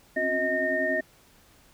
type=tone cluster; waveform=sine; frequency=263.7 / 274.2 / 361.5 / 631 / 1835 Hz; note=C4 / C#4 / F#4 / D#5 / A#6; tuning=+14 / -19 / -40 / +24 / -28 cents; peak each=-35 / -35 / -34 / -27 / -27 dBFS; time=0.16-1.01 s; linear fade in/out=10 ms; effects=pink hiss -58 dBFS RMS until 1.73 s